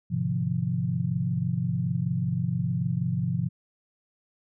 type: tone cluster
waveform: sine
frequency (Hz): 103.1 / 127.4 / 146.2 / 172.6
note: G#2 / C3 / D3 / F3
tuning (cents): -12 / -46 / -7 / -20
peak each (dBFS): -33 / -28 / -33 / -28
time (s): 0.1-3.49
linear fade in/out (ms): 20
effects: none